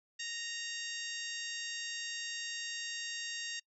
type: harmonic tone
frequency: 930 Hz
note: A#5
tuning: 4 cents flat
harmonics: 2 / 3 / 4 / 5 / 6 / 7 / 8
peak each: -44 / -44 / -45 / -47 / -47 / -48 / -49 dBFS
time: 0.19-3.6 s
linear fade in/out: 10 ms
effects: noise-tail reverb RT60 0.1 s tail -26 dB re dry